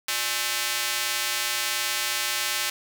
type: tone with high-pass filter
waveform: square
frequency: 119.3 Hz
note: A#2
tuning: 41 cents sharp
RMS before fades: -27 dBFS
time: 0.08-2.7 s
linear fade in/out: 5 ms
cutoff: 2200 Hz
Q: 0.66
effects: none